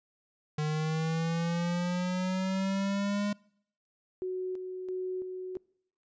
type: linear sweep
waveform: square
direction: up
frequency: 151.1 to 206.3 Hz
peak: -29 dBFS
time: 0.58-3.33 s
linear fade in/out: 5 ms
type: tone with tremolo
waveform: sine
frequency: 370 Hz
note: F#4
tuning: in tune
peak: -31 dBFS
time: 4.22-5.57 s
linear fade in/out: 0 ms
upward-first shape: square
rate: 1.5 Hz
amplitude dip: 40%
effects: noise-tail reverb RT60 0.7 s tail -26 dB re dry + resampled to 16000 Hz